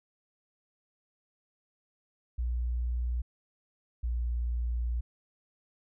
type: tone pair in turn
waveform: sine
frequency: 60.2 / 59.34 Hz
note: B1 / A#1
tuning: -44 / +31 cents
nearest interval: unison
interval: 25 cents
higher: first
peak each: -28 dBFS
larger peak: neither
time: 2.38-3.22 / 4.03-5.01 s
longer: second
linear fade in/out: 10 ms
effects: none